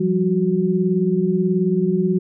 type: tone cluster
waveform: sine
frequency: 173.9 / 192.4 / 369.2 Hz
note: F3 / G3 / F#4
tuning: -7 / -32 / -4 cents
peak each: -20 dBFS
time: 0-2.19 s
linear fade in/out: 10 ms
effects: none